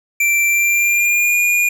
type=tone with pitch glide; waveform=square; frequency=2349 to 2430 Hz; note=D7 to D#7; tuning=0 to -42 cents; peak=-13 dBFS; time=0.2-1.69 s; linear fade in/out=5 ms; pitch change=+58 cents; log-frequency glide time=0.47-1.35 s; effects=none